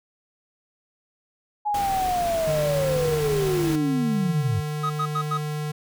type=linear sweep; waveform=sine; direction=down; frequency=845 to 92.5 Hz; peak=-21 dBFS; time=1.65-4.61 s; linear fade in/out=20 ms
type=noise; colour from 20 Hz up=pink; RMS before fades=-33 dBFS; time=1.74-3.76 s; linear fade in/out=5 ms
type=tone; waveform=square; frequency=150.6 Hz; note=D3; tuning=44 cents sharp; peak=-27 dBFS; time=2.47-5.72 s; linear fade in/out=10 ms
type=tone bursts; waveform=triangle; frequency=1261 Hz; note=D#6; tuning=23 cents sharp; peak=-21 dBFS; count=4; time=4.83-5.377 s; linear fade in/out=10 ms; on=70 ms; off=89 ms
effects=none